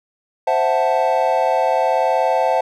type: chord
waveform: triangle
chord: F# half-diminished seventh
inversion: second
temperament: equal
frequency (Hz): 523.3 / 659.3 / 740 / 880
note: C5 / E5 / F#5 / A5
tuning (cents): 0 / 0 / 0 / 0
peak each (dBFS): -18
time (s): 0.47-2.61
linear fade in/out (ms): 5
effects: none